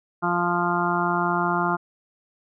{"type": "harmonic tone", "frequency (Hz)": 174.61, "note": "F3", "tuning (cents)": 0, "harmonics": [1, 2, 4, 5, 6, 7, 8], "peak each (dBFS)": [-28, -28, -28, -28, -28, -28, -28], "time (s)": [0.22, 1.77], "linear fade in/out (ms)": 20, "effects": []}